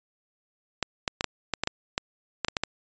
clicks, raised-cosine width 0.2 ms, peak -8 dBFS, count 12, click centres 0.827 / 1.078 / 1.209 / 1.243 / 1.537 / 1.636 / 1.674 / 1.979 / 2.447 / 2.484 / 2.568 / 2.636 s, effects resampled to 16000 Hz

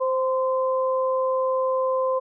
sine tone pair together, 521.6 / 1033 Hz, C5 / C6, -5 / -22 cents, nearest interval octave, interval 1183 cents, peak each -21 / -26 dBFS, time 0-2.2 s, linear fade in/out 20 ms, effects none

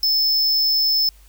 square tone, 5250 Hz, E8, 8 cents flat, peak -16 dBFS, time 0.03-1.09 s, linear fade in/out 2 ms, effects added 50 Hz sine -46 dBFS peak until 1.28 s + white hiss -55 dBFS RMS until 1.28 s

